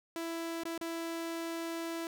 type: tone with dropouts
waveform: sawtooth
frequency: 331.9 Hz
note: E4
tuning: 12 cents sharp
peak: -32 dBFS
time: 0.16-2.07 s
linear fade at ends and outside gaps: 1 ms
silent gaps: 0.635-0.653 / 0.778-0.812 s
effects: none